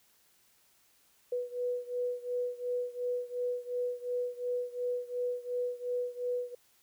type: beating tone pair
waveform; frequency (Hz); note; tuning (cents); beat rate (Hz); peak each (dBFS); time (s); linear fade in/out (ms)
sine; 491 / 493.8; B4 / B4; -10 / 0; 2.8; -34 / -36; 1.32-6.55; 5
effects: white hiss -67 dBFS RMS until 6.82 s